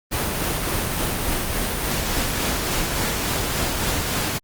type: noise with tremolo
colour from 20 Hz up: pink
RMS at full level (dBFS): -22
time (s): 0.11-4.39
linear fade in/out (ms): 20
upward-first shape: triangle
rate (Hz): 3.5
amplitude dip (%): 30
effects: Opus 32 kbps